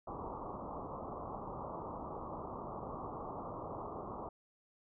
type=low-pass noise; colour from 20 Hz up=white; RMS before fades=-44 dBFS; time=0.07-4.29 s; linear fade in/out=5 ms; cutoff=1200 Hz; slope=96 dB/octave; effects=none